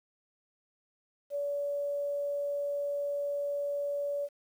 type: tone with quantisation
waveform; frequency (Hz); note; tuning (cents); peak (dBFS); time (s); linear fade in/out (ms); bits
sine; 572; D5; -46; -30; 1.3-4.29; 50; 10
effects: none